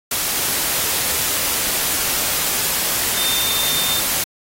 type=tone in noise; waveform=sine; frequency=3611 Hz; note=A7; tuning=44 cents sharp; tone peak=-22 dBFS; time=3.17-4 s; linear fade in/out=5 ms; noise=white; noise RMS=-20 dBFS; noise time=0.11-4.24 s; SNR=-5 dB; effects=AAC 48 kbps